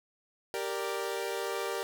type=chord; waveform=sawtooth; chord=G minor; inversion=none; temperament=equal; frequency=392 / 466.2 / 587.3 Hz; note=G4 / Bb4 / D5; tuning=0 / 0 / 0 cents; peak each=-32 / -32 / -35 dBFS; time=0.54-1.83 s; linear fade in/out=0 ms; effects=none